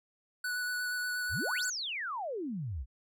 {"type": "tone with vibrato", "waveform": "square", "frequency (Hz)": 1480, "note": "F#6", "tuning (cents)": 0, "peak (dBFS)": -33, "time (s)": [0.44, 1.7], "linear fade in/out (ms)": 5, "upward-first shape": "square", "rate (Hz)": 8.4, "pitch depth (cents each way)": 10}
{"type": "exponential two-way sweep", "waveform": "sine", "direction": "up then down", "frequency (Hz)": [55, 7902, 55], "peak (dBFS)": -34, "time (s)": [1.29, 2.86], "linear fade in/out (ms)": 50, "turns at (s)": 1.66}
{"effects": []}